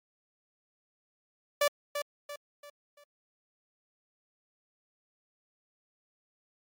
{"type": "tone with echo", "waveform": "sawtooth", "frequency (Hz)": 581, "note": "D5", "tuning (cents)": -19, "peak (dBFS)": -19, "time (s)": [1.61, 1.68], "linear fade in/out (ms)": 5, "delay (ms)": 340, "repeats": 4, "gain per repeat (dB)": -8, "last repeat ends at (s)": 3.04, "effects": ["MP3 96 kbps"]}